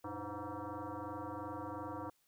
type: tone with frequency modulation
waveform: sine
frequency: 321.9 Hz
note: E4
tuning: 41 cents flat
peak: -40 dBFS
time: 0.04-2.1 s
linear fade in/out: 5 ms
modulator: 207 Hz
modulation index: 4.4
effects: white hiss -75 dBFS RMS until 2.27 s